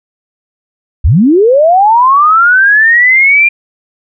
sine linear sweep, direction up, 50.3 to 2406 Hz, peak -3 dBFS, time 1.04-3.49 s, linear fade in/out 10 ms, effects none

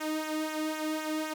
sawtooth tone with flanger, 310.7 Hz, D#4, 2 cents flat, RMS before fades -33 dBFS, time 0-1.34 s, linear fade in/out 10 ms, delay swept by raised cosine 0.21 to 1.31 ms, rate 3.9 Hz, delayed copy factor -0.65, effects none

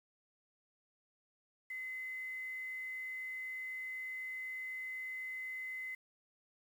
sine tone with quantisation, 2042 Hz, C7, 43 cents flat, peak -40 dBFS, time 1.7-5.95 s, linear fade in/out 5 ms, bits 10, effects none

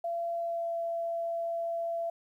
sine tone with pitch glide, 680 to 673.7 Hz, F5 to E5, -46 to +38 cents, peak -30 dBFS, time 0.04-2.1 s, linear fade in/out 5 ms, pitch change -16 cents, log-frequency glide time 0.32-0.76 s, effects 11-bit

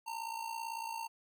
square tone with amplitude modulation, 911 Hz, A#5, 40 cents flat, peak -36 dBFS, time 0.06-1.08 s, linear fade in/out 20 ms, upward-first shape sine, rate 58 Hz, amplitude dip 70%, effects none

